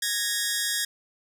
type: tone pair together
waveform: 10% pulse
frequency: 1661.2 / 1855.3 Hz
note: G#6 / A#6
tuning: 0 / -9 cents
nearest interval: major second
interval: 191 cents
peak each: -19 dBFS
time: 0.02-0.85 s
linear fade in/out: 5 ms
effects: none